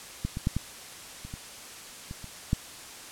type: clicks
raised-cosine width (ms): 5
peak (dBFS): -16 / -20 / -12 / -15 / -28 / -25 / -25 / -29 / -11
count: 9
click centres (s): 0.25 / 0.371 / 0.471 / 0.566 / 1.25 / 1.339 / 2.111 / 2.243 / 2.531
effects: white hiss -44 dBFS RMS until 3.11 s + low-pass 10000 Hz 12 dB/octave